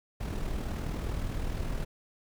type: noise with amplitude modulation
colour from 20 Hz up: brown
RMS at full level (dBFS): -31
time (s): 0.2-1.85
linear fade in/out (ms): 10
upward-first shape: sine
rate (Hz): 39.4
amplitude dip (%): 45
effects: none